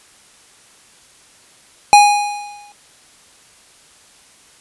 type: tone with exponential decay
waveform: square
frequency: 824 Hz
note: G#5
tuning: 14 cents flat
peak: -3 dBFS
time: 1.93-2.72 s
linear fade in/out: 0 ms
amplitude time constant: 170 ms
effects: white hiss -48 dBFS RMS until 4.6 s + resampled to 24000 Hz